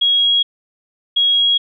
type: tone pair in turn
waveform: sine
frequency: 3301 / 3301 Hz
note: G#7 / G#7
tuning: -11 / -11 cents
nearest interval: unison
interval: 0 cents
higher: neither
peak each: -11 dBFS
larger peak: neither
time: 0.01-0.43 / 1.16-1.58 s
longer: neither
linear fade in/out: 10 ms
effects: none